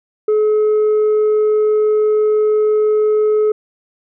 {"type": "tone", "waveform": "sine", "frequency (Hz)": 427, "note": "G#4", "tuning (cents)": 48, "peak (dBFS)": -8, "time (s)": [0.28, 3.52], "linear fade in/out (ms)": 5, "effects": ["tanh soft clip ceiling -10 dBFS"]}